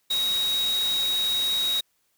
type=tone in noise; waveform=sine; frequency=3799 Hz; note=A#7; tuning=32 cents sharp; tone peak=-22 dBFS; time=0.1-1.81 s; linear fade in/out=10 ms; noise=white; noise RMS=-34 dBFS; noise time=0.1-1.81 s; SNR=+9 dB; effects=white hiss -70 dBFS RMS until 2.17 s